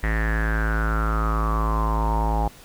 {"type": "tone with low-pass filter sweep", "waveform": "square", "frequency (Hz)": 54.6, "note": "A1", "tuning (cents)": -13, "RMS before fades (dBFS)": -22, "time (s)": [0.03, 2.48], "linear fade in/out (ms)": 5, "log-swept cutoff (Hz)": [1900, 830], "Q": 10, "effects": ["pink hiss -47 dBFS RMS until 2.64 s"]}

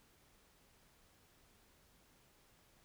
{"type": "silence", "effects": ["pink hiss -69 dBFS RMS until 2.84 s"]}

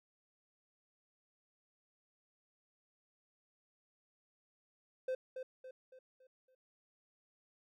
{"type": "tone with echo", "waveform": "triangle", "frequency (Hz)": 516, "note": "C5", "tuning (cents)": -24, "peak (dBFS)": -32, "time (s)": [5.08, 5.15], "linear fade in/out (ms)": 5, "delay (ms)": 280, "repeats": 5, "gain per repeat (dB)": -7, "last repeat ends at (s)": 6.55, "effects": []}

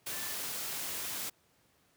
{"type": "tone in noise", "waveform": "sine", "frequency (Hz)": 1760, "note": "A6", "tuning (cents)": 0, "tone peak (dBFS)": -48, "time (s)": [0.11, 0.34], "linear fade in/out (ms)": 10, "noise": "white", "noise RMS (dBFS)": -38, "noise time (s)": [0.06, 1.3], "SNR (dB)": -13, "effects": ["pink hiss -69 dBFS RMS until 1.96 s", "high-pass 80 Hz 12 dB/octave"]}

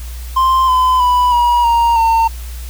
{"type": "tone with pitch steps", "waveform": "triangle", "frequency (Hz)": [1046.5, 1017.3, 988.9, 961.3, 934.5, 908.4], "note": ["C6", "C6", "B5", "B5", "A#5", "A#5"], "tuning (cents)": [0, -49, 2, -47, 4, -45], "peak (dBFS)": -7, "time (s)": [0.36, 2.28], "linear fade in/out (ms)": 10, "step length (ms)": 320, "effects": ["added 60 Hz sine -24 dBFS peak until 2.69 s", "white hiss -37 dBFS RMS until 2.69 s"]}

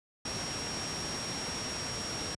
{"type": "tone in noise", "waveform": "sine", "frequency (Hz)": 5588, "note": "F8", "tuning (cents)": 0, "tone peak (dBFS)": -38, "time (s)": [0.25, 2.35], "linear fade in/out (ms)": 5, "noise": "pink", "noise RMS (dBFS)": -37, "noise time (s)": [0.25, 2.35], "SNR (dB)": -4, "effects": ["high-pass 80 Hz 12 dB/octave", "resampled to 22050 Hz"]}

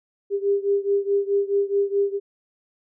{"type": "beating tone pair", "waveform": "sine", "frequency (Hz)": [398.7, 403.4], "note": ["G4", "G4"], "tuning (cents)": [29, 50], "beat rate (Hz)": 4.7, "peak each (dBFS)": [-21, -23], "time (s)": [0.3, 2.2], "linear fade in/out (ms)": 50, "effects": []}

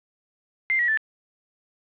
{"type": "tone with pitch steps", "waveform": "sine", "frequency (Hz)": [2093, 1919.3, 1760], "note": ["C7", "B6", "A6"], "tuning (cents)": [0, -50, 0], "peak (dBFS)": -19, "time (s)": [0.7, 0.973], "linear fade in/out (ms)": 0, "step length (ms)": 91, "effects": ["resampled to 8000 Hz", "8-bit"]}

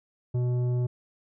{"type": "tone with tanh clipping", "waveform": "sine", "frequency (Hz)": 123.47, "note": "B2", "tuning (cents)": 0, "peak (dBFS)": -25, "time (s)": [0.34, 0.87], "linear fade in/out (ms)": 10, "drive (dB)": 10, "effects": []}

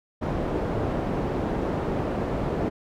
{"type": "low-pass noise", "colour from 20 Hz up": "white", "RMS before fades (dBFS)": -27, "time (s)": [0.21, 2.7], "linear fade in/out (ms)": 20, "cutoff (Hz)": 490, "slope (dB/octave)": 12, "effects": []}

